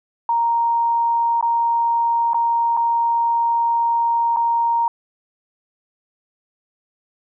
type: tone with dropouts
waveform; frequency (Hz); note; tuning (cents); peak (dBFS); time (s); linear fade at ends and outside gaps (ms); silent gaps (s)
sine; 932.3; A#5; 0; -15; 0.29-4.88; 2; 1.411-1.426 / 2.334-2.344 / 2.768-2.772 / 4.363-4.369
effects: none